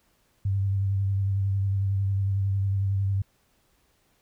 sine tone with vibrato, 98 Hz, G2, in tune, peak -22 dBFS, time 0.45-3.22 s, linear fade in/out 5 ms, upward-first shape triangle, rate 11 Hz, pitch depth 32 cents each way, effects pink hiss -67 dBFS RMS until 4.21 s

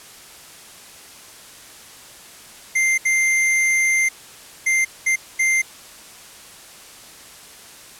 square tone bursts at uneven times, 2093 Hz, C7, in tune, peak -16 dBFS, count 5, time 2.75-2.98 / 3.05-4.09 / 4.66-4.85 / 5.06-5.16 / 5.39-5.62 s, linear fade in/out 10 ms, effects white hiss -42 dBFS RMS until 7.99 s + low-pass 11000 Hz 12 dB/octave

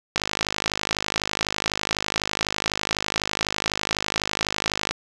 click train, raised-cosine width 0.2 ms, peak -5 dBFS, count 248, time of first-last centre 0.16-4.91 s, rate 52 Hz, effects none

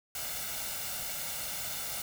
white noise with comb filter, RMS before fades -37 dBFS, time 0.15-2.02 s, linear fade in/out 2 ms, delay 1.4 ms, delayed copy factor +0.6, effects none

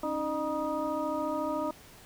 sine tone cluster, 276.6 / 310.5 / 609 / 953 / 1242 Hz, C#4 / D#4 / D#5 / A#5 / D#6, -4 / -3 / -37 / +38 / -3 cents, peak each -37 / -35 / -33 / -36 / -38 dBFS, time 0.03-1.71 s, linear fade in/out 5 ms, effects pink hiss -53 dBFS RMS until 2.05 s

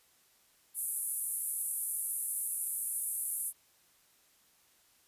pink band-pass noise, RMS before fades -36 dBFS, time 0.74-3.53 s, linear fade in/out 50 ms, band 9600 to 12000 Hz, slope 48 dB/octave, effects white hiss -67 dBFS RMS until 5.07 s + resampled to 32000 Hz

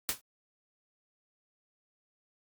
white noise with exponential decay, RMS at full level -27 dBFS, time 0.09-0.21 s, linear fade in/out 0 ms, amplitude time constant 26 ms, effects Opus 48 kbps

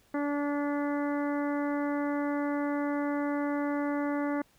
harmonic tone, 288.8 Hz, D4, 29 cents flat, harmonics 1 / 2 / 3 / 4 / 5 / 6 / 7, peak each -29 / -35 / -39 / -41 / -43 / -45 / -46 dBFS, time 0.14-4.42 s, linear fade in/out 5 ms, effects pink hiss -65 dBFS RMS until 4.58 s

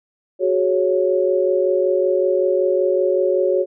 sine chord, F# suspended second, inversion none, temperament equal, 370 / 415.3 / 554.4 Hz, F#4 / G#4 / C#5, 0 / 0 / 0 cents, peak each -18 / -22 / -18 dBFS, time 0.39-3.66 s, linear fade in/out 50 ms, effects none

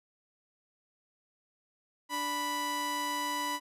sawtooth tone pair together, 293.4 / 987 Hz, D4 / B5, -2 / -1 cents, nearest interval octave + major sixth, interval 2101 cents, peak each -36 / -28 dBFS, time 2.09-3.6 s, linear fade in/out 50 ms, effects resampled to 32000 Hz

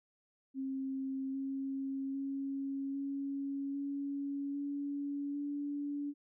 sine tone with pitch steps, 267.4 / 270.7 / 274 / 277.3 / 280.7 / 284.1 / 287.6 Hz, C4 / C#4 / C#4 / C#4 / C#4 / C#4 / D4, +38 / -41 / -20 / +1 / +22 / +43 / -36 cents, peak -35 dBFS, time 0.54-6.14 s, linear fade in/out 50 ms, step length 800 ms, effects none

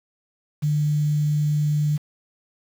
sine tone with quantisation, 149.2 Hz, D3, 28 cents sharp, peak -18 dBFS, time 0.62-1.98 s, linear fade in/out 20 ms, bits 7, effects none

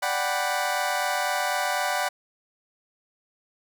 25% pulse chord, G major seventh, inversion second, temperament equal, 587.3 / 740 / 784 / 987.8 Hz, D5 / F#5 / G5 / B5, 0 / 0 / 0 / 0 cents, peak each -27 / -24 / -27 / -27 dBFS, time 0.02-2.09 s, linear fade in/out 10 ms, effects none

